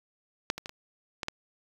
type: clicks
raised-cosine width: 0.2 ms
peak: -8 / -20 / -20 / -25 / -15 / -14 dBFS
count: 6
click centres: 0.501 / 0.58 / 0.659 / 0.694 / 1.232 / 1.284 s
effects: 7-bit